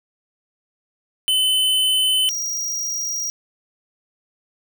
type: tone pair in turn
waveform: square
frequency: 3035 / 5709 Hz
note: F#7 / F8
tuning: +43 / +37 cents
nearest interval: major seventh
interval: 1094 cents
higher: second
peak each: -16 / -23 dBFS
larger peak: first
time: 1.28-2.29 / 2.29-3.3 s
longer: neither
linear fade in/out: 0 ms
effects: none